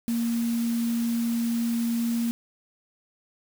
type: tone in noise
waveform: sine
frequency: 233.1 Hz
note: A#3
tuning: in tune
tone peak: -23 dBFS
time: 0.08-2.31 s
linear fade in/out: 0 ms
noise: white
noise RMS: -40 dBFS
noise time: 0.08-2.31 s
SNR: +14 dB
effects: none